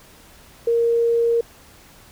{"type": "tone", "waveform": "sine", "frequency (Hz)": 466.2, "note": "A#4", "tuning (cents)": 0, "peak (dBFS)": -15, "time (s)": [0.67, 1.41], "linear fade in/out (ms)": 5, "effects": ["pink hiss -48 dBFS RMS until 2.11 s"]}